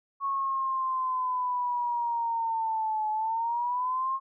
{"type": "linear two-way sweep", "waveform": "sine", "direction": "down then up", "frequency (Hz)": [1105, 855, 1078], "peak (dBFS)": -26, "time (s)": [0.2, 4.2], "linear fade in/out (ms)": 50, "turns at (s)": 3.1, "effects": []}